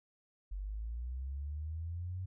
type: linear sweep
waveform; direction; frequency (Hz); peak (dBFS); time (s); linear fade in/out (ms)
sine; up; 46.05 to 94.2; -37; 0.51-2.26; 10
effects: none